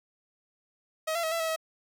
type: tone with pitch steps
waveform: sawtooth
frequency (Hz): 634 / 678 / 640 / 667 / 647 / 641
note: D#5 / E5 / D#5 / E5 / E5 / E5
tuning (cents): +32 / +49 / +49 / +20 / -32 / -49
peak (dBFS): -24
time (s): 1.07-1.562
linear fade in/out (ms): 10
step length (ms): 82
effects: none